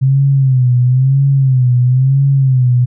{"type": "tone with vibrato", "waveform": "sine", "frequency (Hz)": 130.81, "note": "C3", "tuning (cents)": 0, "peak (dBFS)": -7, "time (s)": [0.01, 2.86], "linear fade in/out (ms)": 20, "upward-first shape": "sine", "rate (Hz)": 1, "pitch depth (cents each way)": 100, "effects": []}